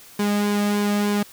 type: tone with flanger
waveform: sawtooth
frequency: 205.7 Hz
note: G#3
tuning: 16 cents flat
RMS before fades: -21 dBFS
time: 0.19-1.23 s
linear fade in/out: 5 ms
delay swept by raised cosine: 1.5 to 2.09 ms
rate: 3.3 Hz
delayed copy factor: -0.55
effects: white hiss -46 dBFS RMS until 1.32 s